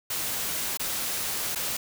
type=noise with dropouts; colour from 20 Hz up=white; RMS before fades=-30 dBFS; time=0.1-1.77 s; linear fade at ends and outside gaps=5 ms; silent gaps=0.773-0.795 / 1.55-1.557 s; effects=none